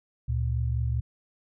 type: tone pair together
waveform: sine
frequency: 72.06 / 117 Hz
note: D2 / A#2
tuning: -32 / +7 cents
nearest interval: minor sixth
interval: 839 cents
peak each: -27 dBFS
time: 0.28-1.01 s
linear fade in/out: 10 ms
effects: none